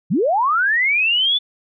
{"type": "linear sweep", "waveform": "sine", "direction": "up", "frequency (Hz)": [128.5, 3520], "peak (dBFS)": -14, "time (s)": [0.1, 1.39], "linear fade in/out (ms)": 20, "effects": []}